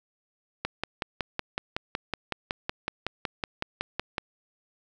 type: click train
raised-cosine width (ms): 0.3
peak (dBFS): -12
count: 20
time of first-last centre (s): 0.65-4.182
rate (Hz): 5.38
effects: none